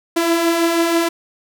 sawtooth beating tone pair, 330 / 336.2 Hz, E4 / E4, +2 / +34 cents, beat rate 6.2 Hz, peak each -19 / -11 dBFS, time 0.16-1.09 s, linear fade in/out 10 ms, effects none

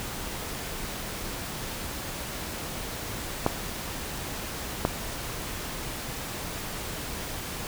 clicks, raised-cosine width 1 ms, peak -7 dBFS, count 2, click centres 3.464 / 4.851 s, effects pink hiss -35 dBFS RMS until 7.67 s

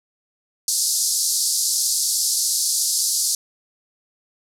pink band-pass noise, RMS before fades -21 dBFS, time 0.68-3.35 s, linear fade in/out 2 ms, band 4500 to 12000 Hz, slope 48 dB/octave, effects none

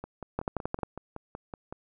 two click trains, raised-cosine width 1 ms, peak -24 / -15 dBFS, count 10 / 6, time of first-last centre 0.04-1.725 / 0.39-0.832 s, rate 5.34 / 11.3 Hz, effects none

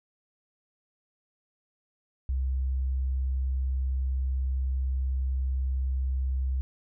sine tone, 65.41 Hz, C2, in tune, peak -25 dBFS, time 2.29-6.61 s, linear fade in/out 0 ms, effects none

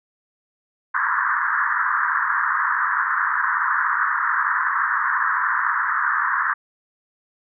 white band-pass noise, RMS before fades -21 dBFS, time 0.94-6.54 s, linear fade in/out 10 ms, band 970 to 1800 Hz, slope 96 dB/octave, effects none

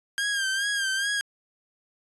sawtooth tone with vibrato, 1602 Hz, G6, 37 cents sharp, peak -21 dBFS, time 0.18-1.21 s, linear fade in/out 0 ms, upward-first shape sine, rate 2.4 Hz, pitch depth 62 cents each way, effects resampled to 24000 Hz

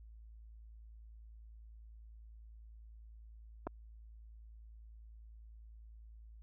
clicks, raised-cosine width 1 ms, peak -26 dBFS, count 2, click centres 3.669 / 3.672 s, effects added 55 Hz sine -52 dBFS peak until 6.42 s

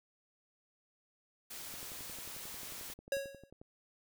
white noise, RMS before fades -46 dBFS, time 1.5-2.94 s, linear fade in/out 10 ms
click train, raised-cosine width 2 ms, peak -39 dBFS, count 22, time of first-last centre 1.74-3.615 s, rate 11.2 Hz
square tone with exponential decay, 551 Hz, C#5, 11 cents flat, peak -30 dBFS, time 3.12-3.5 s, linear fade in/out 2 ms, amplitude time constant 82 ms
effects none

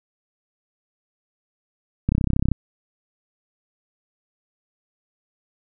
click train, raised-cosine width 5 ms, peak -7 dBFS, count 15, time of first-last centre 2.09-2.517 s, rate 32.8 Hz, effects none

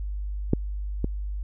clicks, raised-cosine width 3 ms, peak -6 / -13 dBFS, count 2, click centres 0.534 / 1.044 s, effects added 50 Hz sine -28 dBFS peak until 1.43 s

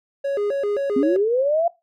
triangle tone with vibrato, 478.3 Hz, A#4, 44 cents sharp, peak -18 dBFS, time 0.24-1.17 s, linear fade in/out 10 ms, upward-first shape square, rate 3.8 Hz, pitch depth 260 cents each way
sine linear sweep, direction up, 251.6 to 698.5 Hz, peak -16 dBFS, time 0.96-1.68 s, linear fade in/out 5 ms
effects noise-tail reverb RT60 0.2 s tail -17 dB re dry

